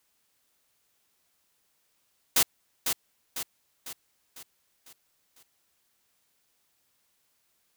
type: noise with echo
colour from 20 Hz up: white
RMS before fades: -21 dBFS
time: 2.36-2.43 s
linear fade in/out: 5 ms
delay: 500 ms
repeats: 6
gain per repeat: -6 dB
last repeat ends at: 5.43 s
effects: white hiss -72 dBFS RMS until 7.76 s